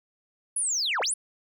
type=linear two-way sweep; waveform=sine; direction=down then up; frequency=10548 to 415.3 to 10548 Hz; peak=-23 dBFS; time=0.56-1.14 s; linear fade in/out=5 ms; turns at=1.01 s; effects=tanh soft clip ceiling -21 dBFS